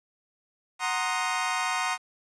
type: chord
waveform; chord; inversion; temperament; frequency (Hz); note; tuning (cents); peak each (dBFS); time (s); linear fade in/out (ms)
25% pulse; C half-diminished seventh; second; equal with one note detuned; 740 / 932.3 / 1052.6 / 1244.5; Gb5 / Bb5 / C6 / Eb6; 0 / 0 / +10 / 0; -28; 0.79-1.98; 50
effects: resampled to 22050 Hz + 9-bit